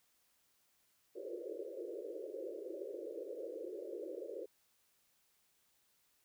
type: band-pass noise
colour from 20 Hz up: white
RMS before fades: -45 dBFS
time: 1.15-4.46 s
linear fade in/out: 10 ms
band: 330 to 560 Hz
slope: 96 dB/octave
effects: white hiss -75 dBFS RMS until 6.24 s